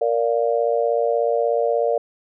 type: chord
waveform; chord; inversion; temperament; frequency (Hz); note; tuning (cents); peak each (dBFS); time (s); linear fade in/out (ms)
sine; Bb major; none; just; 466.2 / 582.7 / 699.2; Bb4 / D5 / F5; 0 / -14 / +2; -20 / -21 / -24; 0.01-1.98; 5
effects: none